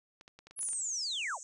clicks, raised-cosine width 0.2 ms, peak -35 dBFS, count 9, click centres 0.211 / 0.279 / 0.39 / 0.47 / 0.51 / 0.591 / 0.63 / 0.687 / 0.732 s
sine linear sweep, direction down, 10930 to 470.5 Hz, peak -33 dBFS, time 0.56-1.39 s, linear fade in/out 50 ms
white band-pass noise, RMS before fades -48 dBFS, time 0.61-1.43 s, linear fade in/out 0 ms, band 6100 to 8200 Hz, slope 96 dB/octave
effects none

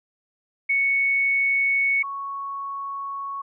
sine tone pair in turn, 2217 / 1108.5 Hz, C#7 / C#6, 0 / 0 cents, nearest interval octave, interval 1200 cents, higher first, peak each -18 / -28 dBFS, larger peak first, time 0.69-2.03 / 2.03-3.42 s, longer second, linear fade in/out 10 ms, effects none

